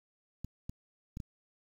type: clicks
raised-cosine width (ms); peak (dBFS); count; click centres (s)
5; -27; 4; 0.446 / 0.695 / 1.171 / 1.202
effects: 9-bit